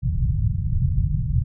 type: low-pass noise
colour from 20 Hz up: white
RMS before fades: -21 dBFS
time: 0.02-1.44 s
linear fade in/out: 20 ms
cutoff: 150 Hz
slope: 48 dB/octave
effects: none